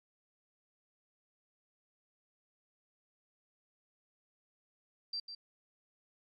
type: tone with echo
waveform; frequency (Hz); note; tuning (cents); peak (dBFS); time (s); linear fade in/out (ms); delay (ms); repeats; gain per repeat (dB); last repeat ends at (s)
sine; 4699; D8; 0; -35; 5.13-5.2; 5; 150; 1; -8; 5.35
effects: MP3 64 kbps